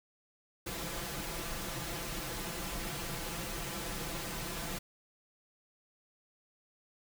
pink noise with comb filter, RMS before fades -39 dBFS, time 0.66-4.79 s, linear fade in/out 10 ms, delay 5.9 ms, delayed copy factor +0.75, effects none

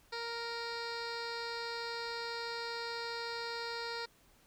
15% pulse tone with low-pass filter, 466.2 Hz, A#4, in tune, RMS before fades -40 dBFS, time 0.12-4.06 s, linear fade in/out 10 ms, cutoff 4400 Hz, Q 3.1, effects pink hiss -66 dBFS RMS until 4.46 s

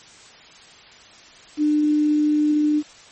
sine tone with quantisation, 300 Hz, D4, 37 cents sharp, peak -15 dBFS, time 1.57-2.83 s, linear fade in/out 50 ms, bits 7, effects white hiss -46 dBFS RMS until 3.11 s + MP3 32 kbps

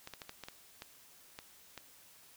clicks, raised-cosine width 0.2 ms, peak -27 dBFS, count 9, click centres 0.074 / 0.137 / 0.218 / 0.294 / 0.437 / 0.485 / 0.821 / 1.389 / 1.777 s, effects white hiss -60 dBFS RMS until 2.36 s

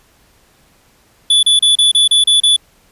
square tone bursts, 3457 Hz, A7, 31 cents flat, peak -8 dBFS, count 8, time 1.3-2.564 s, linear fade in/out 5 ms, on 130 ms, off 32 ms, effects pink hiss -52 dBFS RMS until 2.91 s + resampled to 32000 Hz

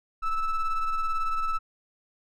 triangle ring-modulated tone, 660 Hz, E5, 2 cents sharp, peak -19 dBFS, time 0.22-1.59 s, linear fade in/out 20 ms, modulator 651 Hz, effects none

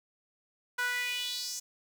sawtooth tone with high-pass filter sweep, 491.6 Hz, B4, 8 cents flat, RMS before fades -34 dBFS, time 0.78-1.6 s, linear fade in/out 10 ms, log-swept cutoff 1300 to 6500 Hz, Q 4.1, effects 9-bit

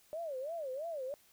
sine tone with vibrato, 590 Hz, D5, 8 cents sharp, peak -37 dBFS, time 0.13-1.14 s, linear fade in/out 0 ms, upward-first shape sine, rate 3 Hz, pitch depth 250 cents each way, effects white hiss -66 dBFS RMS until 1.32 s

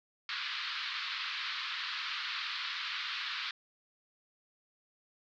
white band-pass noise, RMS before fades -38 dBFS, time 0.29-3.51 s, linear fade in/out 2 ms, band 1100 to 4400 Hz, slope 48 dB/octave, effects none

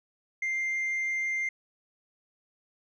sine tone, 2098 Hz, C7, 4 cents sharp, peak -25 dBFS, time 0.42-1.49 s, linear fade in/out 5 ms, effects tanh soft clip ceiling -26 dBFS

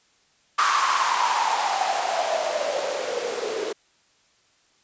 blue noise with band-pass filter sweep, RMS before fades -24 dBFS, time 0.58-3.73 s, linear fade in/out 10 ms, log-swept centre 1200 to 410 Hz, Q 8.2, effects white hiss -62 dBFS RMS until 4.83 s + resampled to 16000 Hz

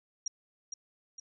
sine tone with echo, 5700 Hz, F8, 34 cents sharp, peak -30 dBFS, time 0.26-0.28 s, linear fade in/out 5 ms, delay 460 ms, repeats 2, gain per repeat -6 dB, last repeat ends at 1.2 s, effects none

